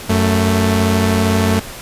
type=tone pair together; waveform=sawtooth; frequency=92.96 / 221.1 Hz; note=F#2 / A3; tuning=+9 / +9 cents; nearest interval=octave + minor third; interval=1500 cents; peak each=-11 dBFS; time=0.09-1.6 s; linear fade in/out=10 ms; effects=pink hiss -31 dBFS RMS until 1.81 s + resampled to 32000 Hz